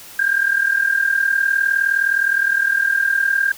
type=tone with amplitude modulation; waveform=sine; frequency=1600 Hz; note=G6; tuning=35 cents sharp; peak=-11 dBFS; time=0.19-3.52 s; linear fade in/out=5 ms; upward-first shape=sine; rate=39.5 Hz; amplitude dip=75%; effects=white hiss -39 dBFS RMS until 3.57 s